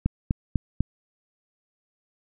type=click train; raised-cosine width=5 ms; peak=-9 dBFS; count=4; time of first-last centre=0.06-0.806 s; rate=4.02 Hz; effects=none